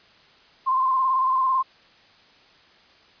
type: tone with vibrato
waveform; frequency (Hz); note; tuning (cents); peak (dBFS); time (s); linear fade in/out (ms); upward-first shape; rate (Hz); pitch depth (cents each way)
sine; 1046; C6; -1; -18; 0.66-1.63; 20; square; 18; 31
effects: white hiss -54 dBFS RMS until 3.2 s + resampled to 11025 Hz